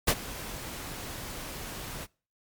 pink noise with ADSR envelope, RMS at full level -20 dBFS, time 0.07-2.07 s, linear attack 16 ms, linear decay 54 ms, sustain -19 dB, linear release 37 ms, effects noise-tail reverb RT60 0.4 s tail -26 dB re dry + MP3 96 kbps

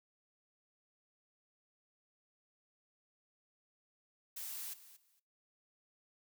blue noise with echo, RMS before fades -44 dBFS, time 4.36-4.74 s, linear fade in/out 10 ms, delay 230 ms, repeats 2, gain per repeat -15 dB, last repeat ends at 5.2 s, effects noise-tail reverb RT60 0.3 s tail -20 dB re dry

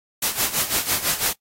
white noise with tremolo, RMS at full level -20 dBFS, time 0.22-1.33 s, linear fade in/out 5 ms, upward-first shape sine, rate 6 Hz, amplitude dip 75%, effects noise-tail reverb RT60 0.1 s tail -21 dB re dry + AAC 48 kbps

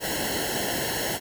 pink noise with comb filter, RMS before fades -28 dBFS, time 0-1.2 s, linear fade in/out 50 ms, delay 0.83 ms, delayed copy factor -1, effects none

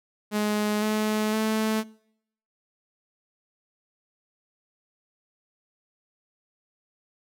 sawtooth tone with pitch steps, 210.2 / 214.5 / 218.4 Hz, G#3 / A3 / A3, +21 / -44 / -13 cents, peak -19 dBFS, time 0.31-1.84 s, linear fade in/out 50 ms, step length 510 ms, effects noise-tail reverb RT60 0.7 s tail -23 dB re dry

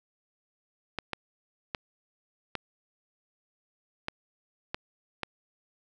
clicks, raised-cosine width 0.3 ms, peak -15 dBFS, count 7, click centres 0.987 / 1.133 / 1.748 / 2.553 / 4.084 / 4.745 / 5.233 s, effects none

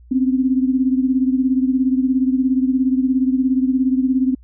sine beating tone pair, 256.9 / 273.9 Hz, C4 / C#4, -32 / -21 cents, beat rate 17 Hz, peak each -15 / -20 dBFS, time 0.11-4.35 s, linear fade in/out 10 ms, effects added 60 Hz sine -42 dBFS peak until 4.43 s

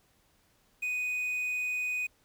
triangle tone with quantisation, 2489 Hz, D#7, in tune, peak -28 dBFS, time 0.82-2.07 s, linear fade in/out 10 ms, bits 9, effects pink hiss -68 dBFS RMS until 2.24 s

